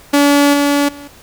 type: tone with level steps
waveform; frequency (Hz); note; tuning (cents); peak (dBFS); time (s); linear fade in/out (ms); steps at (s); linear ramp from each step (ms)
sawtooth; 286.1; D4; -45; -4 / -7 / -27; 0.13-1.08; 10; 0.53 / 0.88; 10
effects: pink hiss -42 dBFS RMS until 1.22 s